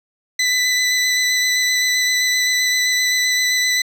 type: tone with vibrato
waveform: 20% pulse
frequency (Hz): 1996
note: B6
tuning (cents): +18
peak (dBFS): -10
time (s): 0.39-3.82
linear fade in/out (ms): 5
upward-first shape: square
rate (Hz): 7.7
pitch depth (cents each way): 10
effects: low-pass 12000 Hz 12 dB/octave

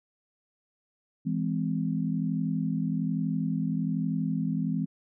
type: chord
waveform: sine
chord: E augmented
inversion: none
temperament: just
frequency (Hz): 164.81 / 206 / 257.5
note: E3 / G#3 / B#3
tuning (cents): 0 / -14 / -28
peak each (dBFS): -29 / -31 / -31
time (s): 1.25-4.86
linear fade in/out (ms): 20
effects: none

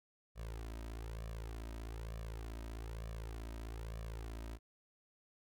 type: tone with flanger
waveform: sawtooth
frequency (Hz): 55.6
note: A1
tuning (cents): +19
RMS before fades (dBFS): -45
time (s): 0.35-4.59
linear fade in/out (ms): 50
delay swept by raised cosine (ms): 1.7 to 3.2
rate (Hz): 1.1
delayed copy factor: +0.9
effects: none

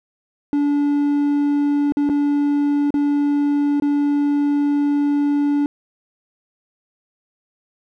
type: tone with dropouts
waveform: triangle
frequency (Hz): 288.6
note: D4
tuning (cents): -30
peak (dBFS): -13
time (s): 0.53-5.66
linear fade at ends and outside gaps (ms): 1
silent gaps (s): 1.922-1.97 / 2.091-2.097 / 2.905-2.941 / 3.799-3.822
effects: none

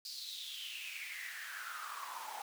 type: noise with high-pass filter sweep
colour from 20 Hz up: pink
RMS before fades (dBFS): -45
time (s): 0.05-2.42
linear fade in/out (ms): 2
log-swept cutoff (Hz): 4700 to 810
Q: 7.7
effects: none

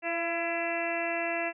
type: harmonic tone with a mistuned harmonic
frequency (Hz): 335.6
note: E4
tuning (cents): +31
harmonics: 1 / 2 / 3 / 4 / 5 / 6 / 7 / 8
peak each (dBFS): -37 / -32 / -42 / -43 / -38 / -37 / -39 / -36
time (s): 0.02-1.53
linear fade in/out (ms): 50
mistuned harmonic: 2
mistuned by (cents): +19
effects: none

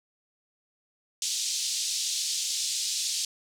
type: band-pass noise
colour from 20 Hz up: white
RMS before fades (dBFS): -30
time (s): 1.22-3.25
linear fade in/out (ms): 2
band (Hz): 3500 to 7500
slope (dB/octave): 24
effects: none

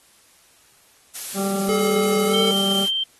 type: noise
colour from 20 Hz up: blue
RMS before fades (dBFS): -29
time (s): 1.15-2.89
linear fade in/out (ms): 5
type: harmonic tone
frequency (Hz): 196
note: G3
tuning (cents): 0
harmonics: 1 / 2 / 3 / 4 / 6 / 7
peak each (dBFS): -23 / -29 / -33 / -35 / -39 / -40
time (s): 1.34-2.87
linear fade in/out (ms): 50
type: tone with pitch glide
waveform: square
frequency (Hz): 428.4 to 445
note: A4 to A4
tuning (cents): -46 to +20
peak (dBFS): -21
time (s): 1.69-2.51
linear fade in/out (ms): 0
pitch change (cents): +66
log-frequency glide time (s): 2.26-2.4
type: tone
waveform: sine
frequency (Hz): 3136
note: G7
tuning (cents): 0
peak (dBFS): -20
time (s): 2.33-3.04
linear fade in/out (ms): 10
effects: white hiss -55 dBFS RMS until 3.19 s + AAC 32 kbps

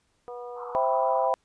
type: harmonic tone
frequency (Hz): 243.4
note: B3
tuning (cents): -25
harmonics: 2 / 3 / 4 / 5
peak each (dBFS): -37 / -42 / -46 / -47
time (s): 0.28-0.75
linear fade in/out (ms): 0
type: band-pass noise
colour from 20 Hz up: pink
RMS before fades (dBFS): -41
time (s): 0.55-1.3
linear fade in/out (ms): 50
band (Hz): 840 to 1300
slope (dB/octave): 96
type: chord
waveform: sine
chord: C major seventh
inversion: none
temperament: equal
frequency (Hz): 523.3 / 659.3 / 784 / 987.8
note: C5 / E5 / G5 / B5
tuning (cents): 0 / 0 / 0 / 0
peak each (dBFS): -27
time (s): 0.75-1.34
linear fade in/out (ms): 0
effects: pink hiss -70 dBFS RMS until 1.44 s + resampled to 22050 Hz

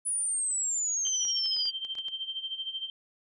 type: exponential sweep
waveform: sine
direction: down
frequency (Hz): 9956 to 4699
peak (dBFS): -27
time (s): 0.05-1.71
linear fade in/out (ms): 20
type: tone with tremolo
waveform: sine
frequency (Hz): 3136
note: G7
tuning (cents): 0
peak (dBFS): -30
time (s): 1.05-2.9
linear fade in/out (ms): 2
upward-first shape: sine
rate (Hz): 13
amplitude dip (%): 75
type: clicks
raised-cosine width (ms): 0.2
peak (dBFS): -31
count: 9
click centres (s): 1.068 / 1.252 / 1.459 / 1.566 / 1.656 / 1.849 / 1.953 / 1.986 / 2.084
effects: none

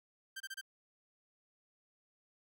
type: tone bursts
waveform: sawtooth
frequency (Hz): 1568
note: G6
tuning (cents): 0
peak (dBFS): -38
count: 4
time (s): 0.36-0.613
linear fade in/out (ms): 10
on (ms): 43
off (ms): 27
effects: none

